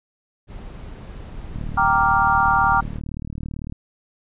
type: noise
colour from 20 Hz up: brown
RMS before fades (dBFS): -34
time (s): 0.47-3.01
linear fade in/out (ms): 50
type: click train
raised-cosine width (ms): 5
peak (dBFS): -18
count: 83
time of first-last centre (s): 1.56-3.724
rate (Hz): 37.9
type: chord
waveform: sine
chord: G minor seventh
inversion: none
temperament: equal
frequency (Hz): 784 / 932.3 / 1174.7 / 1396.9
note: G5 / Bb5 / D6 / F6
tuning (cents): 0 / 0 / 0 / 0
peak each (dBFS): -20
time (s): 1.77-2.81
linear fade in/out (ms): 10
effects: resampled to 8000 Hz